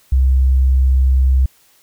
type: tone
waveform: sine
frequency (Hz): 65.41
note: C2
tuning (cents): 0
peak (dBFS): -9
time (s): 0.12-1.46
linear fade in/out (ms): 5
effects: white hiss -53 dBFS RMS until 1.82 s